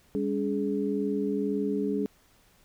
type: tone cluster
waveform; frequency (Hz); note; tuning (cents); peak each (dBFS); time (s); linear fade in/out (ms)
sine; 200.9 / 282.8 / 419.3; G3 / C#4 / G#4; +43 / +35 / +17; -30; 0.15-2.06; 0
effects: pink hiss -62 dBFS RMS until 2.64 s